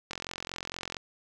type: click train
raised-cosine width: 0.2 ms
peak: -18 dBFS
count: 39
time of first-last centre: 0.11-0.968 s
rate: 44.3 Hz
effects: none